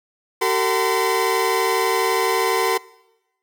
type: tone cluster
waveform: 30% pulse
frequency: 380.7 / 452.8 / 1023 Hz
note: F#4 / A4 / C6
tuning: +49 / +50 / -39 cents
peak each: -19 dBFS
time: 0.41-2.78 s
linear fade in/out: 10 ms
effects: noise-tail reverb RT60 1.0 s tail -23 dB re dry